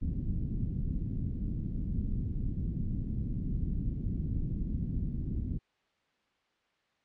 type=low-pass noise; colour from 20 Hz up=pink; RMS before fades=-33 dBFS; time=0.01-5.59 s; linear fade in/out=20 ms; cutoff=240 Hz; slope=24 dB/octave; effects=white hiss -73 dBFS RMS until 7.04 s + low-pass 3000 Hz 12 dB/octave